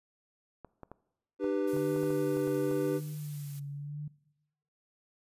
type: clicks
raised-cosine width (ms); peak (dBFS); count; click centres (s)
1; -31; 11; 0.647 / 0.833 / 0.916 / 1.443 / 1.767 / 1.963 / 2.033 / 2.105 / 2.37 / 2.475 / 2.713
type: chord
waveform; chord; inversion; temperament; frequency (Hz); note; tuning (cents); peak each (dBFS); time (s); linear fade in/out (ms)
triangle; G major; second; equal with one note detuned; 301.2 / 392 / 493.9; D4 / G4 / B4; +44 / 0 / 0; -30 / -30 / -31; 1.39-3.01; 50
type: noise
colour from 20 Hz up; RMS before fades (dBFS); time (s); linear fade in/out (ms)
blue; -50; 1.67-3.6; 10
type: tone with vibrato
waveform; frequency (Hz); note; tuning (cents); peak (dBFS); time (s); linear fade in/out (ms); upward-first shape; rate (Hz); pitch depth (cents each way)
sine; 145.9; D3; -11; -36; 1.73-4.08; 5; sine; 0.92; 51
effects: noise-tail reverb RT60 0.9 s tail -20 dB re dry + resampled to 32000 Hz